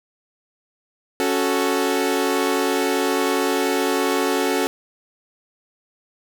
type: chord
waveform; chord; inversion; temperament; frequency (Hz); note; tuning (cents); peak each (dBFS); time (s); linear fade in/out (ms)
sawtooth; F# minor; second; equal; 277.2 / 370 / 440; C#4 / F#4 / A4; 0 / 0 / 0; -19; 1.2-4.67; 0
effects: 7-bit